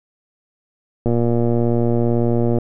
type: click train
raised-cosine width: 2 ms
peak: -6 dBFS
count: 181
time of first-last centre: 1.06-2.585 s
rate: 118 Hz
effects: none